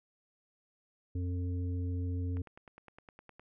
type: harmonic tone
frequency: 89.3 Hz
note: F2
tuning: 39 cents sharp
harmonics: 1 / 3 / 5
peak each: -32 / -41 / -49 dBFS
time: 1.15-2.42 s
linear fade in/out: 5 ms
type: click train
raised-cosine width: 0.5 ms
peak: -36 dBFS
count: 11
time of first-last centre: 2.37-3.396 s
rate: 9.75 Hz
effects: none